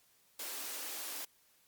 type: high-pass noise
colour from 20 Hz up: white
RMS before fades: -42 dBFS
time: 0.39-1.25 s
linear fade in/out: 5 ms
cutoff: 250 Hz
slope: 96 dB/octave
effects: white hiss -69 dBFS RMS until 1.67 s + Opus 48 kbps